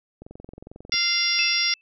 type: click train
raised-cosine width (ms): 2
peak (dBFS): -27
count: 17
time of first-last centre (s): 0.22-0.941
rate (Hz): 22.2
type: harmonic tone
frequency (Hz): 695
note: F5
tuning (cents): -9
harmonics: 2 / 3 / 4 / 5 / 6 / 7 / 8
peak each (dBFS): -36 / -26 / -30 / -29 / -34 / -26 / -24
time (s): 0.92-1.74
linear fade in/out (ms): 2
type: tone with exponential decay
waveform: sine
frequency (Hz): 2637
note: E7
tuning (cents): 0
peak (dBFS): -20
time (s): 1.39-1.81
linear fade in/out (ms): 0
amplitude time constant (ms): 90
effects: none